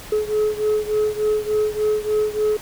sine beating tone pair, 424.9 / 428.3 Hz, G#4 / A4, +40 / -47 cents, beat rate 3.4 Hz, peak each -18 / -20 dBFS, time 0.12-2.57 s, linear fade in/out 5 ms, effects tanh soft clip ceiling -14 dBFS + pink hiss -38 dBFS RMS until 2.61 s

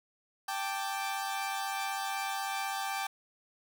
sawtooth chord, G suspended second, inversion none, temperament equal, 784 / 880 / 1174.7 Hz, G5 / A5 / D6, 0 / 0 / 0 cents, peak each -31 / -36 / -36 dBFS, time 0.48-3.07 s, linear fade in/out 5 ms, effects none

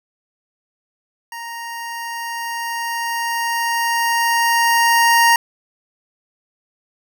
25% pulse tone with level ramp, 932.3 Hz, A#5, in tune, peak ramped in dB -25 to -6 dBFS, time 1.32-5.36 s, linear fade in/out 2 ms, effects none

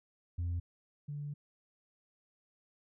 sine tone pair in turn, 86.6 / 145.64 Hz, F2 / D3, -14 / -14 cents, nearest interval major sixth, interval 900 cents, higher second, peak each -30 / -37 dBFS, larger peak first, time 0.38-0.6 / 1.08-1.34 s, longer second, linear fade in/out 10 ms, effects tanh soft clip ceiling -31 dBFS

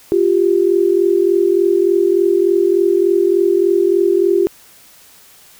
sine tone pair together, 350 / 393.4 Hz, F4 / G4, +4 / +6 cents, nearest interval major second, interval 202 cents, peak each -13 dBFS, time 0.12-4.47 s, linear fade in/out 0 ms, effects white hiss -45 dBFS RMS until 5.59 s

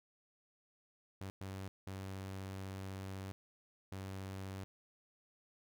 sawtooth tone bursts at uneven times, 96 Hz, G2, 36 cents flat, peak -39 dBFS, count 4, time 1.21-1.3 / 1.41-1.68 / 1.87-3.32 / 3.92-4.64 s, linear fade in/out 0 ms, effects none

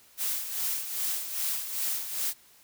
blue noise with tremolo, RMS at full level -29 dBFS, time 0.17-2.34 s, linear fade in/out 50 ms, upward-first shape sine, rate 2.5 Hz, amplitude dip 60%, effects white hiss -58 dBFS RMS until 2.63 s

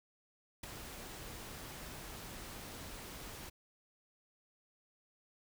pink noise with ADSR envelope, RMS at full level -41 dBFS, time 0.63-3.5 s, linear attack 7 ms, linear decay 8 ms, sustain -7 dB, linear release 14 ms, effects none

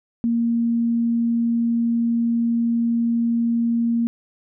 sine tone, 233.1 Hz, A#3, in tune, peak -17 dBFS, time 0.24-4.07 s, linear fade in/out 0 ms, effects none

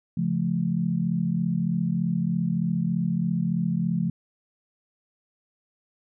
sine chord, Db augmented, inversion none, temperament just, 138.59 / 173.24 / 216.5 Hz, Db3 / F3 / A3, 0 / -14 / -28 cents, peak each -30 / -24 / -28 dBFS, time 0.17-4.1 s, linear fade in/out 5 ms, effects none

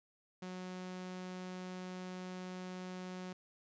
sawtooth tone, 183.4 Hz, F#3, 15 cents flat, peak -39 dBFS, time 0.42-3.33 s, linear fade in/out 5 ms, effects resampled to 16000 Hz

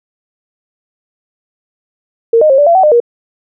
sine tone with pitch steps, 459.5 / 615 / 537 / 582 / 679 / 756 / 605 / 474.6 Hz, A#4 / D#5 / C5 / D5 / F5 / F#5 / D#5 / A#4, -25 / -20 / +45 / -16 / -49 / +37 / -49 / +31 cents, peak -4 dBFS, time 2.33-3.002 s, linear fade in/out 5 ms, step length 84 ms, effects none

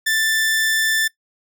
sawtooth tone, 1768 Hz, A6, 8 cents sharp, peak -13 dBFS, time 0.06-1.08 s, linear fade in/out 10 ms, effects noise-tail reverb RT60 0.1 s tail -19 dB re dry

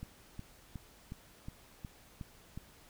click train, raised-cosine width 5 ms, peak -30 dBFS, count 8, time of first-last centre 0.03-2.575 s, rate 2.75 Hz, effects pink hiss -60 dBFS RMS until 2.89 s

